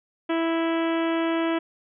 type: harmonic tone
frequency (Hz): 329.6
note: E4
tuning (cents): 0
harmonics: 1 / 2 / 3 / 4 / 5 / 6 / 7 / 8 / 9 / 10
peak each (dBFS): -23 / -29 / -33 / -35 / -37 / -39 / -40 / -41 / -42 / -43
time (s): 0.29-1.59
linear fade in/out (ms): 10
effects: none